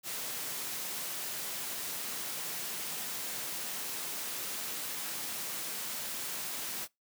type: high-pass noise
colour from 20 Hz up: white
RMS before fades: -38 dBFS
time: 0.03-6.88 s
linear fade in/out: 50 ms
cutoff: 120 Hz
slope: 24 dB/octave
effects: noise-tail reverb RT60 0.2 s tail -25 dB re dry